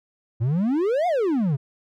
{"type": "exponential two-way sweep", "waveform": "triangle", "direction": "up then down", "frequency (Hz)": [107.5, 740, 127], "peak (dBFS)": -17, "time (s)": [0.4, 1.57], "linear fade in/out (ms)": 20, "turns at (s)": 1.07, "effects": []}